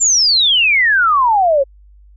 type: exponential sweep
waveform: sine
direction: down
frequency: 7460 to 527 Hz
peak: -9 dBFS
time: 0-1.64 s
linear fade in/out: 20 ms
effects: added 50 Hz sine -41 dBFS peak until 2.16 s